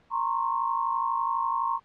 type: tone cluster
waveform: sine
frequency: 925 / 1048 / 1100 Hz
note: A#5 / C6 / C#6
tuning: -14 / +2 / -14 cents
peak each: -28 / -30 / -29 dBFS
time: 0.1-1.8 s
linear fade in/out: 50 ms
effects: pink hiss -62 dBFS RMS until 1.84 s + low-pass 3000 Hz 12 dB/octave